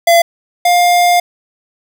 square tone pair in turn, 680 / 705.4 Hz, F5 / F5, -46 / +17 cents, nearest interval minor second, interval 63 cents, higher second, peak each -6 / -8 dBFS, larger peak first, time 0.07-0.22 / 0.65-1.2 s, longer second, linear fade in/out 5 ms, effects none

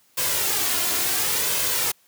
white noise with flanger, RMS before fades -23 dBFS, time 0.17-1.92 s, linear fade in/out 10 ms, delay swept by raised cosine 1.9 to 2.9 ms, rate 0.71 Hz, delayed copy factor +0.5, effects white hiss -60 dBFS RMS until 2.07 s + high-pass 80 Hz 12 dB/octave

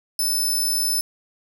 15% pulse tone, 5274 Hz, E8, in tune, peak -14 dBFS, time 0.19-1.01 s, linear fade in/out 2 ms, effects 9-bit

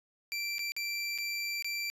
25% pulse tone with dropouts, 2349 Hz, D7, in tune, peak -29 dBFS, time 0.32-1.9 s, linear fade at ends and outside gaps 0 ms, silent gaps 0.583-0.592 / 0.72-0.765 / 1.178-1.185 / 1.624-1.645 s, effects resampled to 32000 Hz

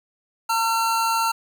square tone pair together, 909 / 1359 Hz, A#5 / F6, -44 / -48 cents, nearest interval perfect fifth, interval 696 cents, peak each -22 / -24 dBFS, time 0.49-1.32 s, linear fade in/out 10 ms, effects 8-bit

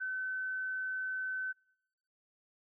sine tone, 1522 Hz, F#6, 48 cents sharp, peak -34 dBFS, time 0-1.53 s, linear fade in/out 20 ms, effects noise-tail reverb RT60 0.8 s tail -26 dB re dry

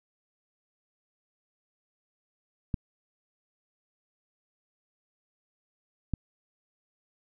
clicks, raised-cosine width 5 ms, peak -16 dBFS, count 2, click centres 2.742 / 6.137 s, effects none

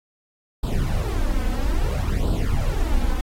brown noise with flanger, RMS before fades -21 dBFS, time 0.63-3.21 s, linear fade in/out 5 ms, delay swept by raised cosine 0.23 to 3.93 ms, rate 0.6 Hz, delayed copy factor +0.8, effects AAC 48 kbps

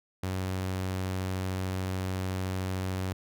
sawtooth tone, 93.6 Hz, F#2, 20 cents sharp, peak -26 dBFS, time 0.23-3.13 s, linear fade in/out 5 ms, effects none

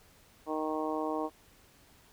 harmonic tone, 155.56 Hz, D#3, in tune, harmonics 2 / 3 / 4 / 5 / 6 / 7, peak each -35 / -37 / -38 / -39 / -40 / -40 dBFS, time 0.46-1.3 s, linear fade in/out 50 ms, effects pink hiss -61 dBFS RMS until 2.12 s

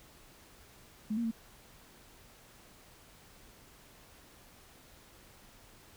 sine tone with pitch steps, 214.5 / 234 / 225.9 Hz, A3 / A#3 / A3, -44 / +7 / +46 cents, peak -30 dBFS, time 1.1-1.313 s, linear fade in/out 10 ms, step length 71 ms, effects pink hiss -58 dBFS RMS until 5.96 s

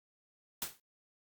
white noise with exponential decay, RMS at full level -33 dBFS, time 0.62-0.8 s, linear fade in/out 2 ms, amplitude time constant 37 ms, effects Opus 48 kbps

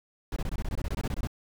brown noise bursts, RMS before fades -30 dBFS, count 15, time 0.32-1.273 s, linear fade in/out 2 ms, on 43 ms, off 22 ms, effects none

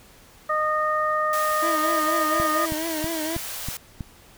harmonic tone, 615 Hz, D#5, 20 cents flat, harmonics 1 / 2 / 3, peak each -26 / -22 / -30 dBFS, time 0.49-2.66 s, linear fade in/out 10 ms
white high-pass noise, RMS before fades -33 dBFS, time 1.33-3.77 s, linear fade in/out 2 ms, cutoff 490 Hz, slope 48 dB/octave
25% pulse tone with vibrato, 320 Hz, D#4, 49 cents sharp, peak -23 dBFS, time 1.62-3.37 s, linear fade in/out 10 ms, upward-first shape triangle, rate 4.2 Hz, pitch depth 86 cents each way
click train, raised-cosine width 5 ms, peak -18 dBFS, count 6, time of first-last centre 2.4-4.008 s, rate 3.11 Hz
effects pink hiss -51 dBFS RMS until 4.37 s

